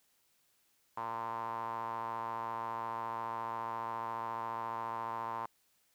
sawtooth tone with band-pass filter, 114.3 Hz, A#2, 34 cents flat, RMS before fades -39 dBFS, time 0.97-5.46 s, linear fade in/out 5 ms, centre 980 Hz, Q 7.4, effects white hiss -73 dBFS RMS until 5.94 s

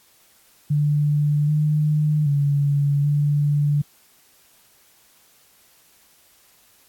sine tone with pitch steps, 147.5 / 151.3 / 142.7 / 145.9 Hz, D3 / D#3 / D3 / D3, +8 / -48 / -49 / -11 cents, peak -16 dBFS, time 0.7-3.82 s, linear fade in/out 10 ms, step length 780 ms, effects white hiss -56 dBFS RMS until 6.88 s + AAC 64 kbps

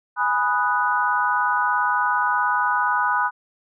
sine chord, G# minor seventh, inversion none, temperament equal, 830.6 / 987.8 / 1244.5 / 1480 Hz, G#5 / B5 / D#6 / F#6, 0 / 0 / 0 / 0 cents, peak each -26 / -22 / -24 / -23 dBFS, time 0.16-3.31 s, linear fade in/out 50 ms, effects none

